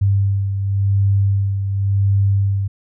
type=beating tone pair; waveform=sine; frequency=98.8 / 99.72 Hz; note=G2 / G2; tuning=+14 / +30 cents; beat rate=0.92 Hz; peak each=-14 / -23 dBFS; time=0.01-2.68 s; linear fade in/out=10 ms; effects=none